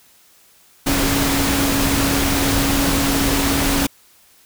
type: tone in noise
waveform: sine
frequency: 277.2 Hz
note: C#4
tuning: in tune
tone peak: -20 dBFS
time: 0.86-3.87 s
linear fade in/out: 10 ms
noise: pink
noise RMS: -19 dBFS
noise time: 0.86-3.87 s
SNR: -4 dB
effects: white hiss -52 dBFS RMS until 4.45 s